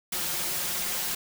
white noise with comb filter, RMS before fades -30 dBFS, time 0.12-1.15 s, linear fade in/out 5 ms, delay 5.6 ms, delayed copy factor +0.65, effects none

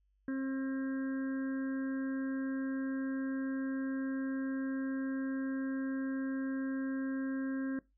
harmonic tone, 267.3 Hz, C4, 37 cents sharp, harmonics 1 / 2 / 4 / 5 / 6 / 7, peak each -33 / -47 / -55 / -57 / -48 / -59 dBFS, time 0.28-7.79 s, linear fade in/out 2 ms, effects noise-tail reverb RT60 0.2 s tail -19 dB re dry + added 49 Hz sine -70 dBFS peak until 7.97 s

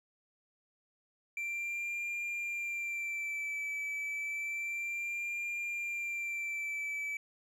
triangle tone with vibrato, 2349 Hz, D7, in tune, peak -33 dBFS, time 1.37-7.17 s, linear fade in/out 2 ms, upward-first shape sine, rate 0.3 Hz, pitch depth 34 cents each way, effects none

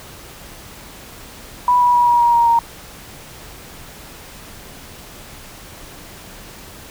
sine tone with pitch steps, 984 / 974.9 / 966 / 957.1 / 948.3 / 939.6 / 930.9 Hz, B5 / B5 / B5 / A#5 / A#5 / A#5 / A#5, -7 / -23 / -39 / +45 / +29 / +13 / -3 cents, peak -10 dBFS, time 1.68-2.59 s, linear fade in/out 2 ms, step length 130 ms, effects pink hiss -38 dBFS RMS until 6.9 s

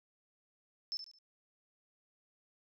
sine tone with echo, 5274 Hz, E8, in tune, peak -35 dBFS, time 0.92-0.97 s, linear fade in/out 0 ms, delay 72 ms, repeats 3, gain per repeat -9 dB, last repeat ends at 1.186 s, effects none

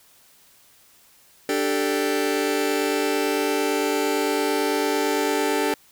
sawtooth chord, D suspended fourth, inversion none, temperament just, 293.7 / 391.6 / 440.5 Hz, D4 / G4 / A4, 0 / -2 / +2 cents, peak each -21 dBFS, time 1.49-5.74 s, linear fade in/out 2 ms, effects white hiss -55 dBFS RMS until 5.91 s

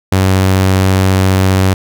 sawtooth tone, 94.8 Hz, F#2, 43 cents sharp, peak -4 dBFS, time 0.12-1.74 s, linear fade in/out 5 ms, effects none

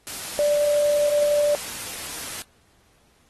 sine tone in noise, 587.3 Hz, D5, in tune, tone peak -17 dBFS, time 0.39-1.55 s, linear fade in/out 0 ms, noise white, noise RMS -33 dBFS, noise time 0.07-2.42 s, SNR +13 dB, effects pink hiss -61 dBFS RMS until 3.29 s + AAC 32 kbps

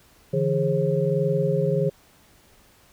sine tone cluster, 145.8 / 167.2 / 412.4 / 536 Hz, D3 / E3 / G#4 / C5, -12 / +25 / -12 / +42 cents, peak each -25 dBFS, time 0.33-1.9 s, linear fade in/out 10 ms, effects pink hiss -56 dBFS RMS until 2.92 s

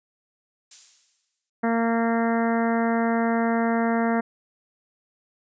violet noise with exponential decay, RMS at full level -34 dBFS, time 0.71-1.5 s, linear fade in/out 5 ms, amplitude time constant 170 ms
harmonic tone, 230 Hz, A#3, 23 cents flat, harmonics 1 / 2 / 3 / 4 / 5 / 6 / 7 / 8 / 9, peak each -22 / -28 / -27 / -32 / -36 / -34 / -36 / -35 / -41 dBFS, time 1.63-4.21 s, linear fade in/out 10 ms
effects resampled to 16000 Hz

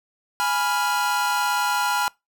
45% pulse chord, F diminished, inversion first, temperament equal, 830.6 / 987.8 / 1396.9 Hz, Ab5 / Cb6 / F6, 0 / 0 / 0 cents, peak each -25 dBFS, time 0.4-2.08 s, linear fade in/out 0 ms, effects noise-tail reverb RT60 0.2 s tail -24 dB re dry

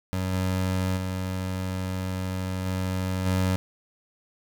25% pulse tone with level steps, 93.2 Hz, F#2, 13 cents sharp, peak -22 / -20 / -24 / -22 / -18 dBFS, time 0.13-3.56 s, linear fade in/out 0 ms, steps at 0.32 / 0.96 / 2.65 / 3.25 s, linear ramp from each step 20 ms, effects none

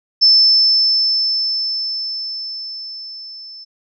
sine tone with level ramp, 5280 Hz, E8, 2 cents sharp, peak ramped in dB -6 to -33 dBFS, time 0.21-3.65 s, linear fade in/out 20 ms, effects none

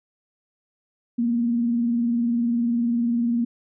sine tone with vibrato, 236.2 Hz, A#3, 23 cents sharp, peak -19 dBFS, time 1.18-3.45 s, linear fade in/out 10 ms, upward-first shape triangle, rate 20 Hz, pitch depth 71 cents each way, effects none

